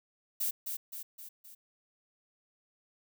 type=noise with echo; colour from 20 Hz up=violet; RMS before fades=-32 dBFS; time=0.4-0.51 s; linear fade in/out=10 ms; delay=260 ms; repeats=4; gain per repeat=-5 dB; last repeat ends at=1.55 s; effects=none